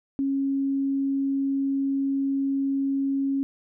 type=tone; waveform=sine; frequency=273.9 Hz; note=C#4; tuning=21 cents flat; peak=-22 dBFS; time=0.19-3.43 s; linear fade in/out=0 ms; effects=none